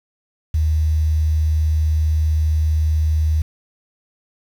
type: tone with quantisation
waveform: sine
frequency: 77.7 Hz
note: D#2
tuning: 2 cents flat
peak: -14 dBFS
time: 0.54-3.42 s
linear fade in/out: 5 ms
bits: 7
effects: none